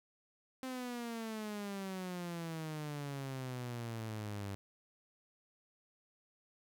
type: exponential sweep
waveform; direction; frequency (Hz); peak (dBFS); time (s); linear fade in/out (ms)
sawtooth; down; 261.6 to 98; -36; 0.63-4.55; 0
effects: none